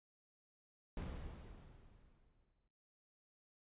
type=noise with exponential decay; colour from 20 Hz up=brown; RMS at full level=-42 dBFS; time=0.97-2.68 s; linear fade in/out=2 ms; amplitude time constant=370 ms; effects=noise-tail reverb RT60 0.9 s tail -20 dB re dry + resampled to 8000 Hz